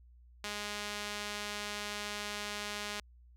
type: tone with band-pass filter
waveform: sawtooth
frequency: 207.1 Hz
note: G#3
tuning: 5 cents flat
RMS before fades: -40 dBFS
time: 0.44-3 s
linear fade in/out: 0 ms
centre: 3800 Hz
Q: 0.62
effects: added 60 Hz sine -56 dBFS peak until 3.36 s